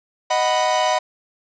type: chord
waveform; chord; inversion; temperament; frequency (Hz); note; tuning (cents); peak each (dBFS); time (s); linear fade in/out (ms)
45% pulse; B major; first; equal; 622.3 / 740 / 987.8; D#5 / F#5 / B5; 0 / 0 / 0; -21; 0.3-0.99; 10
effects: resampled to 16000 Hz + 9-bit